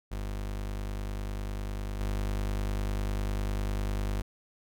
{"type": "tone with level steps", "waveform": "35% pulse", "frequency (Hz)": 50, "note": "G1", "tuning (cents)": 35, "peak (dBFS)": [-31, -27], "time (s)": [0.11, 4.22], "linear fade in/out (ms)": 10, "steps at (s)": 2, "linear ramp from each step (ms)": 5, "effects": []}